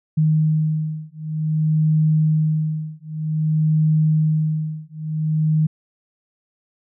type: beating tone pair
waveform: sine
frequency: 155.4 / 155.93 Hz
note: D#3 / D#3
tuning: -2 / +4 cents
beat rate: 0.53 Hz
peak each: -19 dBFS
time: 0.17-5.67 s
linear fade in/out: 10 ms
effects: none